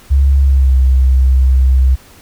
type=tone with pitch glide; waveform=sine; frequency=68.7 to 65.03 Hz; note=C#2 to C2; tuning=-15 to -10 cents; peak=-6 dBFS; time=0.1-1.96 s; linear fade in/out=20 ms; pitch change=-95 cents; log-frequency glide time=0.42-0.76 s; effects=pink hiss -42 dBFS RMS until 2.21 s